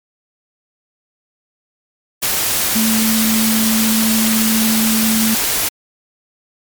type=tone in noise; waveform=sine; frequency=221.5 Hz; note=A3; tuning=12 cents sharp; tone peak=-14 dBFS; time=2.75-5.35 s; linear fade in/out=10 ms; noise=white; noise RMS=-17 dBFS; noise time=2.22-5.69 s; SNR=0 dB; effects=MP3 96 kbps